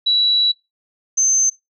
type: tone pair in turn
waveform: sine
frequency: 3923 / 6241 Hz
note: B7 / G8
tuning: -12 / -9 cents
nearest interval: minor sixth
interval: 803 cents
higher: second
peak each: -13 dBFS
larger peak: neither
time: 0.06-0.52 / 1.17-1.5 s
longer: first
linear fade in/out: 10 ms
effects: noise-tail reverb RT60 0.2 s tail -20 dB re dry